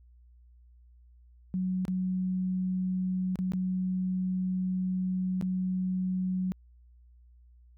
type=tone with dropouts; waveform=sine; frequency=185 Hz; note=F#3; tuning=in tune; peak=-27 dBFS; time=1.54-6.52 s; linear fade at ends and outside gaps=0 ms; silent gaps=1.852-1.881 / 3.357-3.389 / 3.52-3.535 / 5.412-5.424 s; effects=added 60 Hz sine -54 dBFS peak until 7.77 s